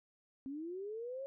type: linear sweep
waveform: sine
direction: up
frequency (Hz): 261.1 to 554.4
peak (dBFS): -40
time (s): 0.46-1.26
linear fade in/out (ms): 0
effects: none